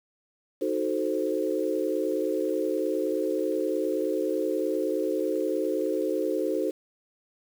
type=chord; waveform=sine; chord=D# diminished seventh; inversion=none; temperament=equal; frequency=311.1 / 370 / 440 / 523.3 Hz; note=D#4 / F#4 / A4 / C5; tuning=0 / 0 / 0 / 0 cents; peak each=-30 dBFS; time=0.61-6.71 s; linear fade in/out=10 ms; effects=8-bit